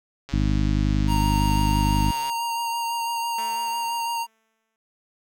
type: click train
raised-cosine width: 0.2 ms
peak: -21 dBFS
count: 280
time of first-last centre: 0.29-2.297 s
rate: 139 Hz
type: harmonic tone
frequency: 51 Hz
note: G#1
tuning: 31 cents flat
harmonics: 1 / 2 / 3 / 4 / 5 / 6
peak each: -22 / -25 / -27 / -28 / -29 / -30 dBFS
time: 0.32-2.12 s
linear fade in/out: 20 ms
type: tone with vibrato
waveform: square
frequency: 931 Hz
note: A#5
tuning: 2 cents flat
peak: -25 dBFS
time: 1.07-4.27 s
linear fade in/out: 50 ms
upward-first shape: sine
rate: 6 Hz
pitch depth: 14 cents each way
type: tone with exponential decay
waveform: 5% pulse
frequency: 222 Hz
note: A3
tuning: 16 cents sharp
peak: -26 dBFS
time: 3.38-4.76 s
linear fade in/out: 2 ms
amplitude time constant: 300 ms
effects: none